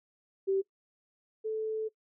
sine tone pair in turn, 387.5 / 437.3 Hz, G4 / A4, -20 / -11 cents, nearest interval major second, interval 209 cents, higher second, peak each -25 / -30 dBFS, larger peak first, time 0.47-0.62 / 1.44-1.89 s, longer second, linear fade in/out 20 ms, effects noise-tail reverb RT60 0.1 s tail -21 dB re dry

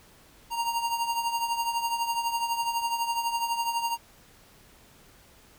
square tone with tremolo, 932.3 Hz, A#5, in tune, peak -24 dBFS, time 0.5-3.98 s, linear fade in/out 50 ms, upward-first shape triangle, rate 12 Hz, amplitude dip 70%, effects pink hiss -56 dBFS RMS until 5.58 s

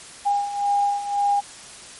sine beating tone pair, 809 / 810.9 Hz, G#5 / G#5, -46 / -42 cents, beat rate 1.9 Hz, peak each -25 / -20 dBFS, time 0.25-1.41 s, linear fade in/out 20 ms, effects white hiss -41 dBFS RMS until 1.99 s + MP3 48 kbps

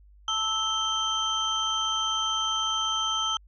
sine tone cluster, 884 / 1309 / 3136 / 6140 Hz, A5 / E6 / G7 / G8, +8 / -13 / 0 / -37 cents, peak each -36 / -29 / -27 / -36 dBFS, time 0.28-3.37 s, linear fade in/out 2 ms, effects added 50 Hz sine -51 dBFS peak until 3.47 s

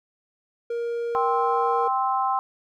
triangle tone, 470 Hz, A#4, 14 cents sharp, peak -23 dBFS, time 0.7-1.88 s, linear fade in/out 5 ms
sine chord, C major, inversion second, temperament just, 784.9 / 1046.5 / 1308.1 Hz, G5 / C6 / E6, +2 / 0 / -14 cents, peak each -24 / -24 / -29 dBFS, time 1.15-2.39 s, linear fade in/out 0 ms
effects none

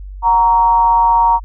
sine tone with frequency modulation, 932.3 Hz, A#5, in tune, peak -8 dBFS, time 0.22-1.4 s, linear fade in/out 50 ms, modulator 197 Hz, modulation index 0.46, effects added 48 Hz sine -27 dBFS peak until 1.44 s

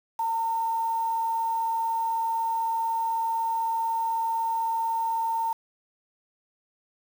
sine tone with quantisation, 909 Hz, A#5, 44 cents flat, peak -24 dBFS, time 0.19-5.53 s, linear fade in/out 5 ms, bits 7, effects none

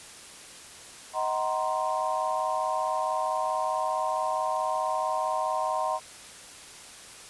sine chord, C half-diminished seventh, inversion first, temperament just, 627.9 / 753.5 / 941.9 / 1046.5 Hz, Eb5 / Gb5 / Bb5 / C6, +16 / +31 / +18 / 0 cents, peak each -31 dBFS, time 1.13-6 s, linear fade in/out 50 ms, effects white hiss -46 dBFS RMS until 7.29 s + resampled to 24000 Hz

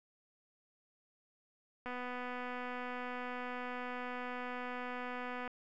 click train, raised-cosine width 0.5 ms, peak -28 dBFS, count 898, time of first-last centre 1.86-5.477 s, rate 248 Hz, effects none

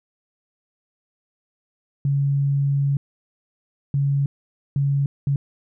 sine tone bursts at uneven times, 140 Hz, C#3, 18 cents sharp, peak -17 dBFS, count 4, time 2.05-2.97 / 3.94-4.26 / 4.76-5.06 / 5.27-5.36 s, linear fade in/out 2 ms, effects none

